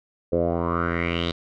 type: tone with low-pass filter sweep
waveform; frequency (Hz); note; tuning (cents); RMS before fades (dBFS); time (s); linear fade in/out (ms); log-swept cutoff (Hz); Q
10% pulse; 85.1; F2; -44; -24; 0.32-1.32; 10; 490 to 3900; 5.2
effects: none